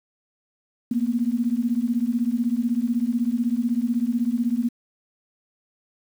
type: beating tone pair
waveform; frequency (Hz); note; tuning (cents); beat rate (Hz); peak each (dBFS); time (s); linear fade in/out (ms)
sine; 229.8 / 245.8; A#3 / B3; -25 / -8; 16; -23; 0.91-4.69; 5
effects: 8-bit